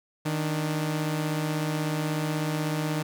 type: tone pair together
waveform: sawtooth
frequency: 155.56 / 294.8 Hz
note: D#3 / D4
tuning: 0 / +7 cents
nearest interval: major seventh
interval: 1107 cents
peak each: -23 / -29 dBFS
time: 0.25-3.03 s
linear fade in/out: 10 ms
effects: none

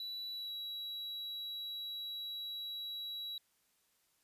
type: tone with pitch glide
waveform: triangle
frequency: 3943 to 3900 Hz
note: B7 to B7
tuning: -4 to -23 cents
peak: -39 dBFS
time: 0-3.38 s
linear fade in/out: 2 ms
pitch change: -19 cents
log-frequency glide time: 0.32-0.51 s
effects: white hiss -75 dBFS RMS until 4.23 s + resampled to 32000 Hz

